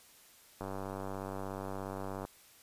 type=click train; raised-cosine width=1 ms; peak=-26 dBFS; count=160; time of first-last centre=0.61-2.251 s; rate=96.9 Hz; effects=white hiss -60 dBFS RMS until 2.62 s + resampled to 32000 Hz